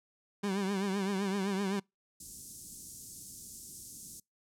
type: tone with vibrato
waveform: 30% pulse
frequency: 196 Hz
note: G3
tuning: in tune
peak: -28 dBFS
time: 0.43-1.8 s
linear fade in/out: 10 ms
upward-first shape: triangle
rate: 7.8 Hz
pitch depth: 96 cents each way
type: band-stop noise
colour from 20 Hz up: white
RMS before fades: -43 dBFS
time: 2.2-4.2 s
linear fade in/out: 5 ms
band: 290 to 6100 Hz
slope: 24 dB/octave
effects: noise-tail reverb RT60 0.2 s tail -26 dB re dry + low-pass 10000 Hz 12 dB/octave